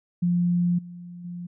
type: tone with level steps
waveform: sine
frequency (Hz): 175.3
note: F3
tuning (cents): +7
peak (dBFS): -19 / -37 / -32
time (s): 0.22-1.47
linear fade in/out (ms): 10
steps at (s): 0.78 / 1.24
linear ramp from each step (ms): 10
effects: none